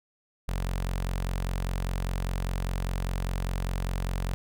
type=tone with notch filter; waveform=sawtooth; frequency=45 Hz; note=F#1; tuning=47 cents flat; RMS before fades=-30 dBFS; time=0.48-4.34 s; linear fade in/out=0 ms; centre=320 Hz; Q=1.5; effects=none